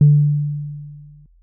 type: tone with exponential decay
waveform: sine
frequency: 146.83 Hz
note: D3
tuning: in tune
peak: -4 dBFS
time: 0.01-1.26 s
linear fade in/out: 2 ms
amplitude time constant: 270 ms
effects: tanh soft clip ceiling -2 dBFS + added 42 Hz sine -49 dBFS peak until 1.42 s